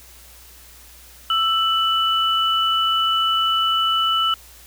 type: tone pair together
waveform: sine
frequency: 1323 / 2976 Hz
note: E6 / F#7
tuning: +6 / +9 cents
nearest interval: octave + major second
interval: 1403 cents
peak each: -19 dBFS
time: 1.3-4.34 s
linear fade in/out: 2 ms
effects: added 60 Hz sine -48 dBFS peak until 4.66 s + white hiss -46 dBFS RMS until 4.66 s